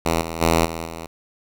5% pulse tone with level steps, 82.41 Hz, E2, in tune, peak -7 / -16 / -4 / -16 / -20 dBFS, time 0.05-1.07 s, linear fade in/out 10 ms, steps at 0.21 / 0.41 / 0.65 / 0.85 s, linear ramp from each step 10 ms, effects none

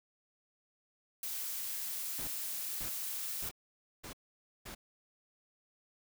blue noise, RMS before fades -39 dBFS, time 1.23-3.49 s, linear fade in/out 2 ms
pink noise bursts, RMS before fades -46 dBFS, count 5, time 2.18-4.75 s, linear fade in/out 10 ms, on 98 ms, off 520 ms
effects none

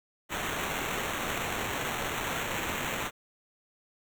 white noise with sample-and-hold, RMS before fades -33 dBFS, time 0.29-3.11 s, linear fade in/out 50 ms, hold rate 4900 Hz, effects none

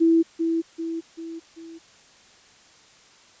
sine tone with echo, 329.5 Hz, E4, 1 cent flat, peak -14 dBFS, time 0-0.23 s, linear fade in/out 20 ms, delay 390 ms, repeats 4, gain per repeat -6 dB, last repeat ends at 1.79 s, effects white hiss -53 dBFS RMS until 3.4 s + resampled to 16000 Hz

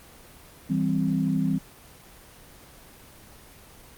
sine chord, C major, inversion first, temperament just, 163.52 / 196.22 / 261.6 Hz, E3 / G3 / C4, -14 / +2 / 0 cents, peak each -26 dBFS, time 0.69-1.59 s, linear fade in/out 20 ms, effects pink hiss -49 dBFS RMS until 3.97 s + Opus 24 kbps

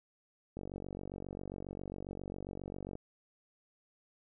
click train, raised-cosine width 2 ms, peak -29 dBFS, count 114, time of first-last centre 0.57-2.954 s, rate 47.4 Hz, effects none

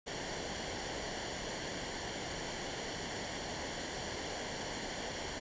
pink noise with comb filter, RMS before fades -40 dBFS, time 0.06-5.4 s, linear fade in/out 20 ms, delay 0.79 ms, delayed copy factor -0.6, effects resampled to 16000 Hz

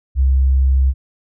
sine tone, 66.3 Hz, C2, 23 cents sharp, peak -10 dBFS, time 0.15-0.94 s, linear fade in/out 50 ms, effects none

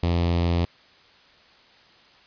sawtooth tone with notch filter, 85.8 Hz, F2, 30 cents flat, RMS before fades -22 dBFS, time 0.03-0.65 s, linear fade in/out 0 ms, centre 1500 Hz, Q 1.4, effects white hiss -54 dBFS RMS until 2.26 s + resampled to 11025 Hz

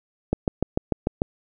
click train, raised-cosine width 2 ms, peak -7 dBFS, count 7, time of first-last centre 0.33-1.219 s, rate 6.75 Hz, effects none

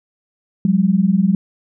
sine tone pair together, 180 / 200.1 Hz, F#3 / G3, -47 / +36 cents, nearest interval major second, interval 183 cents, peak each -15 / -14 dBFS, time 0.65-1.35 s, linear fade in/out 2 ms, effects none

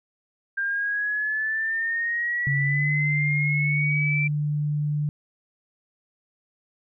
sine exponential sweep, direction up, 1591 to 2349 Hz, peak -23 dBFS, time 0.57-4.28 s, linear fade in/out 10 ms
sine tone with pitch glide, 140 to 148.32 Hz, C#3 to D3, +18 to +17 cents, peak -22 dBFS, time 2.47-5.09 s, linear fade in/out 0 ms, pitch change +99 cents, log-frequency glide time 2.66-2.9 s
effects none

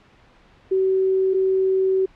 sine tone pair in turn, 380 / 380 Hz, F#4 / F#4, +46 / +46 cents, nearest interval unison, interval 0 cents, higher neither, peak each -16 dBFS, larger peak neither, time 0.71-1.34 / 1.34-2.06 s, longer second, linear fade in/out 10 ms, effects pink hiss -53 dBFS RMS until 2.15 s + low-pass 3000 Hz 12 dB/octave

